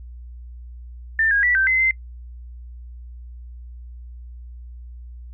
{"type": "tone with pitch steps", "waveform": "sine", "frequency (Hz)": [1789, 1635, 1958, 1557, 2053, 2074], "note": ["A6", "G#6", "B6", "G6", "C7", "C7"], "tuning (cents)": [28, -28, -15, -12, -33, -16], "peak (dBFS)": -15, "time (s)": [1.19, 1.91], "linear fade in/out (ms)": 2, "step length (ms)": 120, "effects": ["noise-tail reverb RT60 0.1 s tail -25 dB re dry", "added 60 Hz sine -35 dBFS peak until 5.33 s"]}